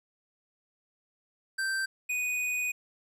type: tone pair in turn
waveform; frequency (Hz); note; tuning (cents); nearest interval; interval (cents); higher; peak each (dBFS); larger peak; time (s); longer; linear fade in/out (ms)
square; 1563 / 2482; G6 / D#7; -6 / -5; minor sixth; 801; second; -29 / -29; neither; 1.58-1.86 / 2.09-2.72; second; 10
effects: low-pass 12000 Hz 12 dB/octave + 11-bit